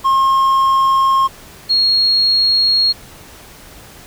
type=tone pair in turn; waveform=triangle / sine; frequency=1073 / 4292 Hz; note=C6 / C8; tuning=+43 / +43 cents; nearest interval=2 octaves; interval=2400 cents; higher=second; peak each=-8 / -10 dBFS; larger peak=first; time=0.04-1.28 / 1.69-2.93 s; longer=neither; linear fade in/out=20 ms; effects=pink hiss -39 dBFS RMS until 4.06 s